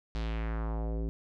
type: tone with low-pass filter sweep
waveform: square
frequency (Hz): 55.5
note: A1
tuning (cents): +16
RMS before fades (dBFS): -33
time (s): 0.15-1.09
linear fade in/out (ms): 0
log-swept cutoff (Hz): 4700 to 350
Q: 1.8
effects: none